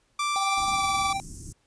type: tone with pitch glide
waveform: sawtooth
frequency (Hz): 1174 to 1161.9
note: D6 to D6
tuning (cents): -1 to -19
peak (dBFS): -21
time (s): 0.19-1.13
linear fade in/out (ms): 5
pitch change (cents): -18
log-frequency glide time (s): 0.74-0.81
type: tone with tremolo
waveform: square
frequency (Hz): 784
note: G5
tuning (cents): 0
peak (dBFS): -26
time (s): 0.36-1.2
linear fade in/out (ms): 0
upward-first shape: sine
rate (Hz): 19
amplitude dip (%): 50
type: band-stop noise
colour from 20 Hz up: pink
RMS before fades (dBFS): -40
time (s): 0.57-1.53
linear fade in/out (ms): 10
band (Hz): 340 to 5800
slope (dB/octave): 48
effects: pink hiss -68 dBFS RMS until 1.66 s + resampled to 22050 Hz